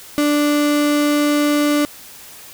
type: tone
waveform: 35% pulse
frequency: 293.7 Hz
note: D4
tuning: in tune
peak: -12 dBFS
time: 0.18-1.85 s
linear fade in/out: 0 ms
effects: white hiss -39 dBFS RMS until 2.53 s